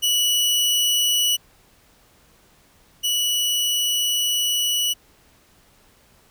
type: tone pair in turn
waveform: sawtooth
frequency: 2943 / 2943 Hz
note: F#7 / F#7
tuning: -10 / -10 cents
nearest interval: unison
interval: 0 cents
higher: neither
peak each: -14 / -16 dBFS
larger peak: first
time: 0.02-1.37 / 3.03-4.94 s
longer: second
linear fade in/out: 20 ms
effects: pink hiss -56 dBFS RMS until 6.3 s